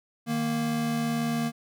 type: tone pair together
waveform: square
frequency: 154.5 / 232.8 Hz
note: D#3 / A#3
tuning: -12 / -2 cents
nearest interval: perfect fifth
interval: 710 cents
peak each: -33 / -27 dBFS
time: 0.26-1.52 s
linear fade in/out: 50 ms
effects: none